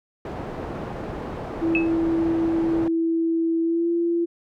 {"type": "low-pass noise", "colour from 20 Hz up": "white", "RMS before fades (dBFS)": -32, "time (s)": [0.25, 2.88], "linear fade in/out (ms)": 2, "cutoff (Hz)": 600, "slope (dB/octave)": 12}
{"type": "tone with pitch glide", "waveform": "sine", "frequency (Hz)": [329.6, 340], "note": ["E4", "F4"], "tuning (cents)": [0, -46], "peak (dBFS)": -19, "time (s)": [1.61, 4.26], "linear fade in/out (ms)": 20, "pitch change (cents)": 54, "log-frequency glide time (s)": [3.62, 3.89]}
{"type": "tone with exponential decay", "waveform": "sine", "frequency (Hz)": 2589, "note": "E7", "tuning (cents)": -32, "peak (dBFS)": -17, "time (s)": [1.75, 1.92], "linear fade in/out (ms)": 1, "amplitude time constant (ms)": 36}
{"effects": []}